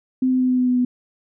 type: tone with pitch steps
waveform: sine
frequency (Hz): 257.8 / 256.2 / 254.5 / 252.9 / 251.3 / 249.7 / 248.2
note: C4 / C4 / C4 / B3 / B3 / B3 / B3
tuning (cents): -26 / -36 / -48 / +41 / +30 / +19 / +9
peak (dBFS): -15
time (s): 0.22-0.85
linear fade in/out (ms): 5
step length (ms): 90
effects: none